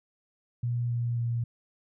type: tone with pitch steps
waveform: sine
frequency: 120.2 / 119.1 / 117.9 Hz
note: B2 / A#2 / A#2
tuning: -46 / +38 / +20 cents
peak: -26 dBFS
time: 0.63-1.44 s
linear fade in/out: 5 ms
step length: 270 ms
effects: none